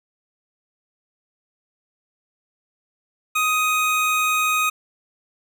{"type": "tone pair together", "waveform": "square", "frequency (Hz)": [1251, 2502], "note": ["D#6", "D#7"], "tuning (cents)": [9, 9], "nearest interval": "octave", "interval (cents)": 1200, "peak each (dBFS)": [-21, -22], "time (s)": [3.35, 4.7], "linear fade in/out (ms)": 10, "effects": []}